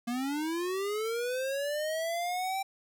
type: linear sweep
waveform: square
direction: up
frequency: 232.8 to 784 Hz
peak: -31 dBFS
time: 0.07-2.63 s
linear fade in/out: 10 ms
effects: none